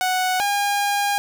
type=tone pair in turn; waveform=sawtooth; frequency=740 / 810.9 Hz; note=F#5 / G#5; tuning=0 / -42 cents; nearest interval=major second; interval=158 cents; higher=second; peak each=-15 dBFS; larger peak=neither; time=0.01-0.4 / 0.4-1.18 s; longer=second; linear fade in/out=0 ms; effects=none